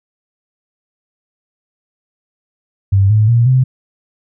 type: tone with pitch steps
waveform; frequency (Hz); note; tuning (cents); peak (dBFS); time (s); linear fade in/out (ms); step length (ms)
sine; 98 / 107.49 / 117.9 / 129.31; G2 / A2 / A#2 / C3; 0 / -40 / +20 / -20; -7; 2.92-3.64; 10; 180
effects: none